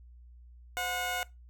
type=tone pair together; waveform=15% pulse; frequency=513.3 / 725 Hz; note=C5 / F#5; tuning=-33 / -35 cents; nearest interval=tritone; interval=598 cents; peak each=-35 / -25 dBFS; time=0.77-1.23 s; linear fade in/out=0 ms; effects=noise-tail reverb RT60 0.2 s tail -20 dB re dry + added 60 Hz sine -50 dBFS peak until 1.49 s